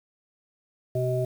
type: harmonic tone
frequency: 126.6 Hz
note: B2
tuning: 43 cents sharp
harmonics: 1 / 3 / 5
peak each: -26 / -29 / -28 dBFS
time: 0.95-1.25 s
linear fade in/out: 5 ms
effects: 8-bit